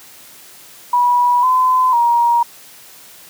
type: tone with pitch steps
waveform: sine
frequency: 975 / 1019 / 945 Hz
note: B5 / C6 / A#5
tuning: -23 / -46 / +23 cents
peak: -10 dBFS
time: 0.93-2.43 s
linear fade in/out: 5 ms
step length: 500 ms
effects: white hiss -41 dBFS RMS until 3.29 s + high-pass 100 Hz 12 dB/octave